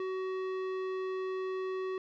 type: tone with tanh clipping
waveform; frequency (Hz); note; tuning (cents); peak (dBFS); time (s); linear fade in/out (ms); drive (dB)
sine; 375.9; F#4; +27; -35; 0-1.98; 2; 15
effects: none